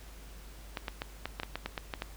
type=clicks; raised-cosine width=0.3 ms; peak=-18 dBFS; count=11; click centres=0.772 / 0.882 / 1.019 / 1.256 / 1.399 / 1.433 / 1.556 / 1.66 / 1.778 / 1.938 / 2.021 s; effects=added 50 Hz sine -47 dBFS peak until 2.16 s + pink hiss -54 dBFS RMS until 2.16 s